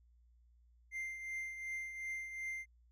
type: tone with tremolo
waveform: triangle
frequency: 2093 Hz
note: C7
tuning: in tune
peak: -36 dBFS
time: 0.91-2.66 s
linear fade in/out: 50 ms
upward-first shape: triangle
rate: 2.7 Hz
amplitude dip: 60%
effects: added 59 Hz sine -64 dBFS peak until 2.91 s